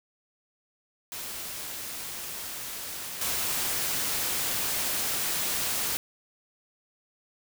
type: noise with level steps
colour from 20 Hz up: white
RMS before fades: -37 / -29 dBFS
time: 1.12-5.97 s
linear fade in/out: 0 ms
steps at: 3.21 s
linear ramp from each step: 5 ms
effects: none